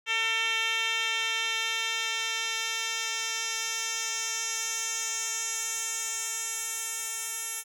10% pulse tone with band-pass filter sweep, 450.5 Hz, A4, 41 cents sharp, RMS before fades -31 dBFS, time 0.06-7.64 s, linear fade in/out 50 ms, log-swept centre 3000 to 9500 Hz, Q 2, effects none

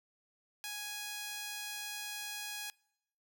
sawtooth tone with high-pass filter, 830.6 Hz, G#5, in tune, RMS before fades -42 dBFS, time 0.64-2.7 s, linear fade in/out 0 ms, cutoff 2200 Hz, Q 0.62, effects noise-tail reverb RT60 0.8 s tail -25 dB re dry

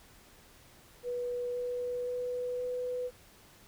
sine tone with pitch steps, 488.7 / 491.5 / 494.4 / 497.2 Hz, B4 / B4 / B4 / B4, -18 / -8 / +2 / +12 cents, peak -32 dBFS, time 1.03-3.11 s, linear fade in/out 50 ms, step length 520 ms, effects pink hiss -58 dBFS RMS until 3.67 s

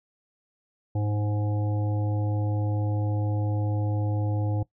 harmonic tone, 104.4 Hz, G#2, 10 cents sharp, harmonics 1 / 3 / 5 / 7 / 8, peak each -24 / -34 / -38 / -41 / -42 dBFS, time 0.95-4.63 s, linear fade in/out 5 ms, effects noise-tail reverb RT60 0.1 s tail -19 dB re dry

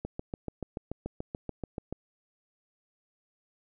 click train, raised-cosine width 2 ms, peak -21 dBFS, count 14, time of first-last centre 0.05-1.926 s, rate 6.93 Hz, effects none

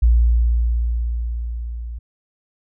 sine tone with level ramp, 58.27 Hz, A#1, in tune, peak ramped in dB -9 to -27 dBFS, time 0.02-1.99 s, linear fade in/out 10 ms, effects none

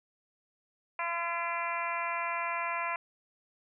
harmonic tone, 340 Hz, F4, 46 cents flat, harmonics 2 / 3 / 4 / 5 / 6 / 7 / 8, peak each -39 / -34 / -40 / -42 / -40 / -38 / -45 dBFS, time 0.99-2.96 s, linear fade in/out 2 ms, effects none

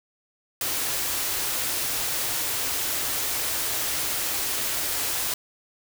white band-stop noise, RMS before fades -27 dBFS, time 0.61-5.34 s, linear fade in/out 2 ms, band 160 to 240 Hz, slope 96 dB/octave, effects none

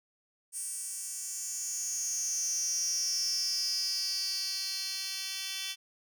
10% pulse tone with high-pass filter sweep, 384.3 Hz, G4, 34 cents flat, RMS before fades -34 dBFS, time 0.52-5.76 s, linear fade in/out 50 ms, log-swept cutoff 8400 to 3600 Hz, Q 9.2, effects none

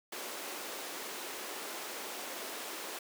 pink high-pass noise, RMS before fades -42 dBFS, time 0.12-2.99 s, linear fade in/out 5 ms, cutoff 310 Hz, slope 24 dB/octave, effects none

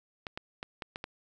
clicks, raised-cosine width 0.3 ms, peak -21 dBFS, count 6, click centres 0.268 / 0.375 / 0.629 / 0.822 / 0.959 / 1.041 s, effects none

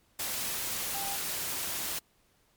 sine tone in noise, 794 Hz, G5, 22 cents sharp, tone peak -38 dBFS, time 0.94-1.16 s, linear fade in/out 5 ms, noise white, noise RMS -34 dBFS, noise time 0.19-1.99 s, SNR -7 dB, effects pink hiss -68 dBFS RMS until 2.56 s + MP3 96 kbps

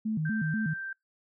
sine tone with vibrato, 184.5 Hz, F#3, 5 cents flat, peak -27 dBFS, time 0.05-0.74 s, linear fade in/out 10 ms, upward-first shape square, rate 4.1 Hz, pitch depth 290 cents each way
sine tone, 1568 Hz, G6, in tune, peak -34 dBFS, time 0.25-0.93 s, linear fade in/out 5 ms
effects noise-tail reverb RT60 0.2 s tail -25 dB re dry

